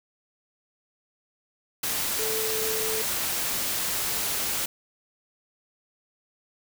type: tone in noise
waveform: sine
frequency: 440 Hz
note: A4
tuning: in tune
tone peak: -30 dBFS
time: 2.19-3.02 s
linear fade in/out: 5 ms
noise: white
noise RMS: -28 dBFS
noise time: 1.83-4.66 s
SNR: -5 dB
effects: none